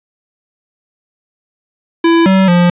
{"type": "tone with pitch steps", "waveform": "square", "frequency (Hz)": [333.5, 190.8, 175.5], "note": ["E4", "G3", "F3"], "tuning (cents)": [20, -47, 9], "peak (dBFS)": -7, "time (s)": [2.04, 2.7], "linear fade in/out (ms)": 5, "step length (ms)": 220, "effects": ["resampled to 8000 Hz", "8-bit"]}